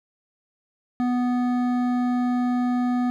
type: tone with hard clipping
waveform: triangle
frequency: 246.9 Hz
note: B3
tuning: in tune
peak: -22 dBFS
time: 1-3.1 s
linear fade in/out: 0 ms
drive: 15 dB
effects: none

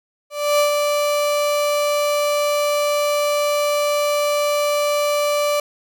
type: tone with ADSR envelope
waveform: 35% pulse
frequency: 586 Hz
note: D5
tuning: 4 cents flat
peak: -11 dBFS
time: 0.3-5.6 s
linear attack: 290 ms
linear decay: 110 ms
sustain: -4 dB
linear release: 3 ms
effects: none

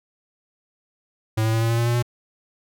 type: tone with pitch steps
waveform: square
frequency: 110 / 111.47 / 112.96 / 114.47 / 116 / 117.56 / 119.13 / 120.72 Hz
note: A2 / A2 / A2 / A#2 / A#2 / A#2 / A#2 / B2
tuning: 0 / +23 / +46 / -31 / -8 / +15 / +38 / -39 cents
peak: -19 dBFS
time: 1.37-2.026 s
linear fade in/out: 10 ms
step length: 82 ms
effects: none

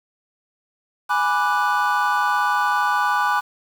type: chord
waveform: triangle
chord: G# half-diminished seventh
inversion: none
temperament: equal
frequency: 830.6 / 987.8 / 1174.7 / 1480 Hz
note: G#5 / B5 / D6 / F#6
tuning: 0 / 0 / 0 / 0 cents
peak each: -21 dBFS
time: 1.09-3.41 s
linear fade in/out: 20 ms
effects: 7-bit

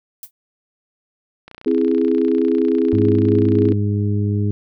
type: noise with exponential decay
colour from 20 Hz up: violet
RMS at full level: -28 dBFS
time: 0.23-0.31 s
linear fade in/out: 2 ms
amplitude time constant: 17 ms
type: click train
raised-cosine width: 0.3 ms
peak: -22 dBFS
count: 68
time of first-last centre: 1.48-3.721 s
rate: 29.9 Hz
type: chord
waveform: sine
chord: C augmented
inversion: none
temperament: equal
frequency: 261.6 / 329.6 / 415.3 Hz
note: C4 / E4 / G#4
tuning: 0 / 0 / 0 cents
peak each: -18 dBFS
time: 1.66-3.73 s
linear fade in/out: 5 ms
type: harmonic tone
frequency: 102.9 Hz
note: G#2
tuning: 16 cents flat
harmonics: 1 / 2 / 3 / 4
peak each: -17 / -23 / -27 / -29 dBFS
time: 2.93-4.51 s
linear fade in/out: 0 ms
effects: none

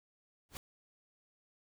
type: noise with exponential growth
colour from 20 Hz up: pink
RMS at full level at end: -38 dBFS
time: 0.49-0.57 s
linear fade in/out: 0 ms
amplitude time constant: 17 ms
effects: none

